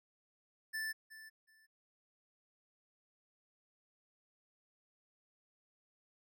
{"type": "tone with echo", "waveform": "square", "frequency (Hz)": 1760, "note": "A6", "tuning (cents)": 0, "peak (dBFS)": -38, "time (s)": [0.73, 0.93], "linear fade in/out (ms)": 20, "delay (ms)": 370, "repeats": 2, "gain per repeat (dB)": -14, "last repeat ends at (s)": 1.67, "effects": []}